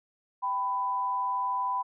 sine tone pair together, 784 / 996.7 Hz, G5 / B5, 0 / +16 cents, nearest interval major third, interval 416 cents, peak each -35 / -27 dBFS, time 0.42-1.83 s, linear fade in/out 20 ms, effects none

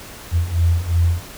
sine beating tone pair, 83.4 / 86.2 Hz, E2 / F2, +21 / -22 cents, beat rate 2.8 Hz, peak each -19 / -16 dBFS, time 0.31-1.23 s, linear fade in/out 50 ms, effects pink hiss -37 dBFS RMS until 1.37 s

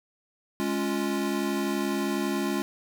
square chord, Db major, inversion second, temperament equal, 207.7 / 277.2 / 349.2 Hz, Ab3 / Db4 / F4, 0 / 0 / 0 cents, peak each -31 dBFS, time 0.6-2.62 s, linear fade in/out 0 ms, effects none

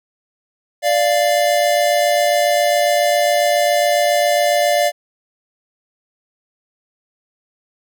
square tone pair together, 587.3 / 694.6 Hz, D5 / F5, 0 / -10 cents, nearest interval minor third, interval 290 cents, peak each -16 / -17 dBFS, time 0.82-4.92 s, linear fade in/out 50 ms, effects none

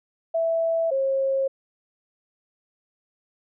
sine tone pair in turn, 659.3 / 539 Hz, E5 / C#5, 0 / -49 cents, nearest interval minor third, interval 349 cents, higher first, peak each -20 dBFS, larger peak neither, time 0.34-0.91 / 0.91-1.48 s, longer neither, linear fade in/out 10 ms, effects none

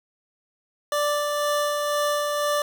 25% pulse tone with tremolo, 587.3 Hz, D5, in tune, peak -17 dBFS, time 0.92-2.62 s, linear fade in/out 2 ms, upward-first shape sine, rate 2 Hz, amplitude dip 30%, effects 8-bit

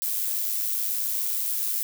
violet noise with amplitude modulation, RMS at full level -25 dBFS, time 0.02-1.83 s, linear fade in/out 0 ms, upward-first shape sine, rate 107 Hz, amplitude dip 45%, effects none

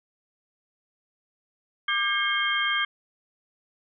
sine tone cluster, 1190 / 1609 / 2157 / 3182 Hz, D6 / G6 / C#7 / G7, +22 / +45 / -48 / +25 cents, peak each -29 / -27 / -28 / -28 dBFS, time 1.88-2.85 s, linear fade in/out 5 ms, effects none

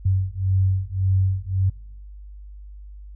sine beating tone pair, 94.1 / 95.9 Hz, F#2 / G2, +30 / -37 cents, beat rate 1.8 Hz, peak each -21 / -21 dBFS, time 0.05-1.7 s, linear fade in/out 10 ms, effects noise-tail reverb RT60 0.7 s tail -24 dB re dry + added 50 Hz sine -37 dBFS peak until 3.15 s

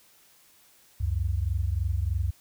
sine tone pair together, 68.6 / 91.8 Hz, C#2 / F#2, -17 / -13 cents, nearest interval perfect fourth, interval 504 cents, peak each -27 dBFS, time 1-2.31 s, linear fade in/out 10 ms, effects white hiss -59 dBFS RMS until 2.4 s

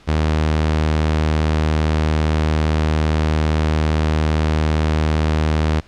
sawtooth tone, 77.6 Hz, D#2, 4 cents flat, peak -11 dBFS, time 0.07-5.81 s, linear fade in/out 20 ms, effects pink hiss -48 dBFS RMS until 5.87 s + low-pass 5000 Hz 12 dB/octave

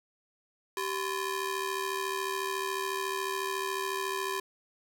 sawtooth ring-modulated tone, 702 Hz, F5, 9 cents sharp, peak -24 dBFS, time 0.77-4.4 s, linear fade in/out 2 ms, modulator 314 Hz, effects none

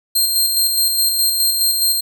15% pulse tone with tremolo, 4186 Hz, C8, in tune, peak -6 dBFS, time 0.15-2.01 s, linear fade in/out 10 ms, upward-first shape square, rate 4.8 Hz, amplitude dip 35%, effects none

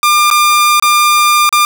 sawtooth tone with dropouts, 1199 Hz, D6, 36 cents sharp, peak -3 dBFS, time 0.03-1.65 s, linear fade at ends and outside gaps 1 ms, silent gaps 0.302-0.311 / 0.798-0.824 / 1.492-1.526 s, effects none

